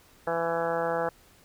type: harmonic tone with a mistuned harmonic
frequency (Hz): 167.2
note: E3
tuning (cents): +25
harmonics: 1 / 2 / 3 / 4 / 5 / 6 / 7 / 8 / 9 / 10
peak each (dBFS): -40 / -39 / -29 / -32 / -33 / -39 / -40 / -37 / -40 / -40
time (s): 0.27-1.09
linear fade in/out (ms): 2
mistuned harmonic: 7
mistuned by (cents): -21
effects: pink hiss -58 dBFS RMS until 1.44 s